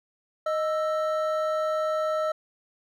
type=tone pair together; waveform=triangle; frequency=622.3 / 1320.6 Hz; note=D#5 / E6; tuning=0 / +3 cents; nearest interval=octave + minor second; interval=1303 cents; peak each=-23 / -28 dBFS; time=0.46-2.32 s; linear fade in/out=5 ms; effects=none